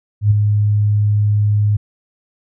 sine tone with ADSR envelope, 104.3 Hz, G#2, 8 cents sharp, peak -6 dBFS, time 0.21-1.77 s, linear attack 99 ms, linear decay 13 ms, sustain -5 dB, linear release 10 ms, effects none

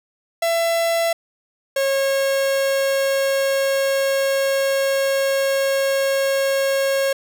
45% pulse tone pair in turn, 670 / 545.2 Hz, E5 / C#5, +28 / -29 cents, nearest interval major third, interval 357 cents, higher first, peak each -17 dBFS, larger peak neither, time 0.42-1.13 / 1.76-7.13 s, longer second, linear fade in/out 5 ms, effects none

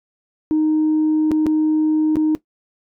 sine tone with dropouts, 310 Hz, D#4, 6 cents flat, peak -12 dBFS, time 0.51-2.35 s, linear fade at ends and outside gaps 0 ms, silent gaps 1.31-1.316 / 1.46-1.466 / 2.157-2.168 s, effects noise-tail reverb RT60 0.1 s tail -17 dB re dry + tanh soft clip ceiling -11 dBFS

